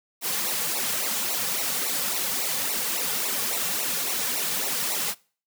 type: noise with flanger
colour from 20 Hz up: white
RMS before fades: -27 dBFS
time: 0.21-5.15 s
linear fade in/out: 50 ms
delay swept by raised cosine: 0.6 to 3.2 ms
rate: 3.6 Hz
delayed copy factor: -1
effects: noise-tail reverb RT60 0.4 s tail -23 dB re dry + high-pass 150 Hz 12 dB/octave